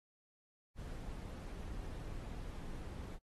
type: noise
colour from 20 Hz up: brown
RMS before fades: -45 dBFS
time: 0.75-3.19 s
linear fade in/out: 50 ms
effects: AAC 32 kbps